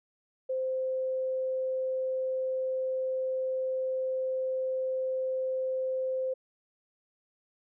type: tone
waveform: sine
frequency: 520 Hz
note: C5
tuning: 11 cents flat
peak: -28 dBFS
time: 0.49-6.34 s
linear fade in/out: 10 ms
effects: none